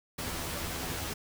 pink noise with comb filter, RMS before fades -36 dBFS, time 0.18-1.14 s, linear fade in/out 10 ms, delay 12 ms, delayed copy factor +0.8, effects none

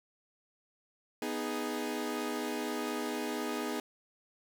sawtooth chord, G# minor, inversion first, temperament equal, 246.9 / 311.1 / 415.3 Hz, B3 / D#4 / G#4, 0 / 0 / 0 cents, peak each -34 dBFS, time 1.22-3.8 s, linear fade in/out 2 ms, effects none

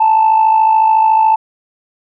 sine tone with amplitude modulation, 880 Hz, A5, in tune, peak -3 dBFS, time 0-1.36 s, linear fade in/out 10 ms, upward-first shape sine, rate 53.9 Hz, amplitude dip 60%, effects tanh soft clip ceiling -3 dBFS

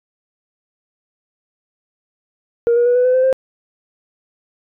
sine tone with pitch steps, 470 / 478.8 / 487.7 / 496.8 / 506.1 / 515.5 / 525.1 Hz, A#4 / A#4 / B4 / B4 / B4 / C5 / C5, +14 / +46 / -22 / +10 / +42 / -26 / +6 cents, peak -9 dBFS, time 2.67-3.328 s, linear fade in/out 0 ms, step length 94 ms, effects tanh soft clip ceiling -8 dBFS

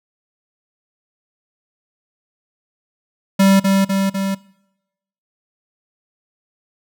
square tone with echo, 194.6 Hz, G3, 12 cents flat, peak -10 dBFS, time 3.39-3.6 s, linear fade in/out 10 ms, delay 250 ms, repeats 3, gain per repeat -3 dB, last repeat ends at 4.35 s, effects noise-tail reverb RT60 0.9 s tail -23 dB re dry

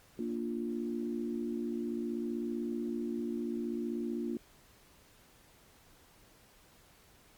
sine chord, Bb major, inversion none, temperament equal, 233.1 / 293.7 / 349.2 Hz, Bb3 / D4 / F4, 0 / 0 / 0 cents, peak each -36 / -40 / -38 dBFS, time 0.19-4.37 s, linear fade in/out 2 ms, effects pink hiss -62 dBFS RMS until 7.37 s + Opus 48 kbps

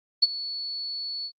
sine tone with ADSR envelope, 4424 Hz, C#8, 4 cents flat, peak -12 dBFS, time 0.22-1.32 s, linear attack 11 ms, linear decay 29 ms, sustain -18 dB, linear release 70 ms, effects Opus 24 kbps

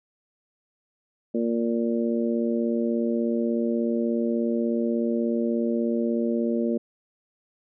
harmonic tone, 116.54 Hz, A#2, in tune, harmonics 2 / 3 / 4 / 5, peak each -24 / -28 / -30 / -32 dBFS, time 1.34-6.78 s, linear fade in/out 10 ms, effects none

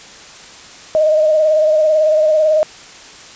sine tone with vibrato, 620 Hz, D#5, 6 cents flat, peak -9 dBFS, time 0.95-2.63 s, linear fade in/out 0 ms, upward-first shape sine, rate 18 Hz, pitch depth 39 cents each way, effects white hiss -37 dBFS RMS until 3.35 s + resampled to 16000 Hz

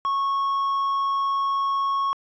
triangle tone, 1101 Hz, C#6, 12 cents flat, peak -19 dBFS, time 0.05-2.13 s, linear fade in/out 0 ms, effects resampled to 16000 Hz

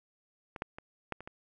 clicks, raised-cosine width 0.5 ms, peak -26 / -18 / -28 / -19 / -30 / -28 dBFS, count 6, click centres 0.562 / 0.621 / 0.785 / 1.123 / 1.206 / 1.275 s, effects none

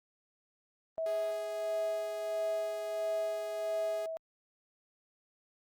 sine tone with tremolo, 649 Hz, E5, 27 cents flat, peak -30 dBFS, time 0.98-4.17 s, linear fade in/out 0 ms, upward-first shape sine, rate 1.5 Hz, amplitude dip 50%
sawtooth tone, 415 Hz, G#4, 1 cent flat, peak -39 dBFS, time 1.06-4.06 s, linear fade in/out 2 ms
effects Opus 32 kbps

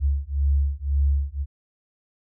sine beating tone pair, 69.3 / 71.2 Hz, C#2 / C#2, 0 / +47 cents, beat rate 1.9 Hz, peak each -22 dBFS, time 0-1.46 s, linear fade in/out 50 ms, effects none

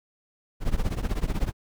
brown noise with tremolo, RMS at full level -22 dBFS, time 0.6-1.53 s, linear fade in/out 50 ms, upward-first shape triangle, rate 16 Hz, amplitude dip 95%, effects none

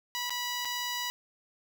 10% pulse tone with dropouts, 978 Hz, B5, 17 cents flat, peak -23 dBFS, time 0.15-1.1 s, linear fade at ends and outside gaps 0 ms, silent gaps 0.296-0.305 / 0.649-0.654 s, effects none

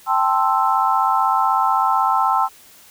sine chord, A minor seventh, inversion third, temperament equal, 784 / 880 / 1046.5 / 1318.5 Hz, G5 / A5 / C6 / E6, 0 / 0 / 0 / 0 cents, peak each -20 dBFS, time 0.06-2.49 s, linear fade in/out 50 ms, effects white hiss -47 dBFS RMS until 2.9 s

